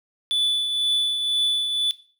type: tone with tremolo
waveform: triangle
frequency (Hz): 3473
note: A7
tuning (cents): -23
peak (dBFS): -16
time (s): 0.31-1.91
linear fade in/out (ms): 0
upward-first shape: triangle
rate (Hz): 2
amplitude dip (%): 50
effects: noise-tail reverb RT60 0.4 s tail -17 dB re dry